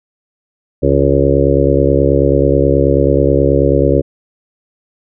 harmonic tone, 69.3 Hz, C#2, in tune, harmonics 1 / 2 / 4 / 5 / 6 / 7 / 8, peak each -16 / -16 / -16 / -16 / -16 / -16 / -16 dBFS, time 0.82-4.02 s, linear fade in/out 20 ms, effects none

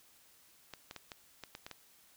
clicks, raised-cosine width 0.2 ms, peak -27 dBFS, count 8, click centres 0.737 / 0.911 / 0.963 / 1.118 / 1.437 / 1.551 / 1.665 / 1.713 s, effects white hiss -64 dBFS RMS until 2.16 s

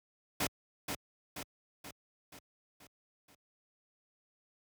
pink noise with echo, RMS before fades -32 dBFS, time 0.4-0.47 s, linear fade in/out 5 ms, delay 480 ms, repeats 6, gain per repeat -5 dB, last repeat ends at 3.35 s, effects high-pass 80 Hz 12 dB/octave

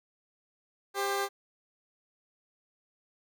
15% pulse tone pair together, 397.5 / 526.2 Hz, G4 / C5, +24 / +10 cents, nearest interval perfect fourth, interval 486 cents, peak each -23 / -31 dBFS, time 0.94-1.29 s, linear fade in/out 50 ms, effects none

